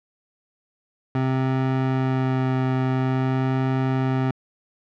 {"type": "tone with vibrato", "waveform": "25% pulse", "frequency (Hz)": 130.81, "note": "C3", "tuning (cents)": 0, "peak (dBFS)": -16, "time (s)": [1.15, 4.31], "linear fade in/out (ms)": 2, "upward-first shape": "sine", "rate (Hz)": 0.48, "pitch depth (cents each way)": 9, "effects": ["low-pass 2000 Hz 12 dB/octave"]}